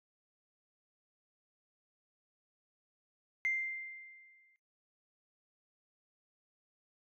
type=tone with exponential decay; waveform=sine; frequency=2093 Hz; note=C7; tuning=in tune; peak=-28 dBFS; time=3.45-4.56 s; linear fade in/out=0 ms; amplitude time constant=240 ms; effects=noise-tail reverb RT60 0.2 s tail -20 dB re dry + tanh soft clip ceiling -24 dBFS